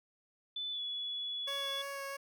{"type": "tone with pitch glide", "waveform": "sine", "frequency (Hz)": [3500, 3404], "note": ["A7", "G#7"], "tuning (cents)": [-10, 42], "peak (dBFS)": -36, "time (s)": [0.56, 1.82], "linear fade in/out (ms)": 5, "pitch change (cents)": -48, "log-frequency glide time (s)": [0.71, 0.81]}
{"type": "tone with vibrato", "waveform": "15% pulse", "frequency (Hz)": 554, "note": "C#5", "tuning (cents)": -1, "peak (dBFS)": -33, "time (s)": [1.47, 2.17], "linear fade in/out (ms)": 10, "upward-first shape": "sine", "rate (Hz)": 3, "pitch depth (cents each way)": 12}
{"effects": []}